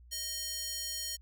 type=tone with high-pass filter; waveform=square; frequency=622.3 Hz; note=D#5; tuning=in tune; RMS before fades=-38 dBFS; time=0.11-1.17 s; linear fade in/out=20 ms; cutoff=4900 Hz; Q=1.3; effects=added 60 Hz sine -53 dBFS peak until 1.21 s